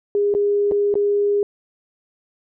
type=tone with dropouts; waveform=sine; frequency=408.1 Hz; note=G#4; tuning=30 cents flat; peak=-15 dBFS; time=0.15-1.43 s; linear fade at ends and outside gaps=1 ms; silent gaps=0.34-0.349 / 0.713-0.719 / 0.941-0.954 s; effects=none